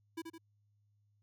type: tone with echo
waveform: square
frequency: 328.8 Hz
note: E4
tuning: 4 cents flat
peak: -39 dBFS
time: 0.17-0.22 s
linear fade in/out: 10 ms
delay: 81 ms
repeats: 2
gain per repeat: -5 dB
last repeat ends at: 0.382 s
effects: added 103 Hz sine -70 dBFS peak until 1.22 s